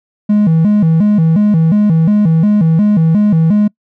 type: tone with vibrato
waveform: triangle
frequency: 183.9 Hz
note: F#3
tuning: 10 cents flat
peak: -4 dBFS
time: 0.29-3.68 s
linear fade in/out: 10 ms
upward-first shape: square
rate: 2.8 Hz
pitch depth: 220 cents each way
effects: noise-tail reverb RT60 0.1 s tail -26 dB re dry + tanh soft clip ceiling 0 dBFS